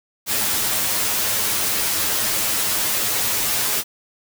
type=noise with comb filter; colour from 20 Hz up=white; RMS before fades=-21 dBFS; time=0.26-3.84 s; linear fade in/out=50 ms; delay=9.5 ms; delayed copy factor=+1; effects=none